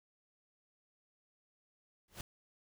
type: noise with exponential growth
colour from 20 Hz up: pink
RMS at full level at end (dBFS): -40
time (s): 2.08-2.21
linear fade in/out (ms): 2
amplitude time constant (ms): 28
effects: none